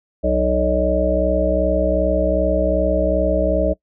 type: harmonic tone with a mistuned harmonic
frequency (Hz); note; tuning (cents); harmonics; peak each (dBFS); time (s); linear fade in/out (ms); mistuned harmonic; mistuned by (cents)
62.6; B1; +24; 1 / 3 / 5 / 7 / 9 / 10; -21 / -25 / -24 / -26 / -20 / -20; 0.23-3.74; 20; 5; -21
effects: noise-tail reverb RT60 0.1 s tail -22 dB re dry